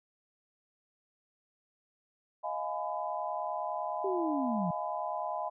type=chord; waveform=sine; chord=F half-diminished seventh; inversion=third; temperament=just; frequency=628.6 / 698.5 / 838.1 / 1005.8 Hz; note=Eb5 / F5 / Ab5 / Cb6; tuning=+18 / 0 / +16 / +31 cents; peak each=-38 dBFS; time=2.43-5.5 s; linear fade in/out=20 ms
type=linear sweep; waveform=sine; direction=down; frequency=397.8 to 163.4 Hz; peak=-30 dBFS; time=4.04-4.71 s; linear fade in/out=5 ms
effects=none